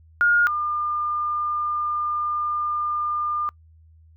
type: tone pair in turn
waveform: sine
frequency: 1424 / 1203.5 Hz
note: F6 / D6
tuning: +33 / +42 cents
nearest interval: minor third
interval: 291 cents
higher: first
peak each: -14 / -22 dBFS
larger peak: first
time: 0.21-0.47 / 0.47-3.49 s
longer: second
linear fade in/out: 0 ms
effects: noise-tail reverb RT60 0.1 s tail -25 dB re dry + added 80 Hz sine -49 dBFS peak until 4.16 s